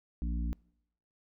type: harmonic tone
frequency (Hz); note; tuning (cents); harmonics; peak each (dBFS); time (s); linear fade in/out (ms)
58.27; A#1; 0; 1 / 3 / 4 / 5; -31 / -41 / -43 / -45; 0.22-0.53; 0
effects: noise-tail reverb RT60 0.8 s tail -26 dB re dry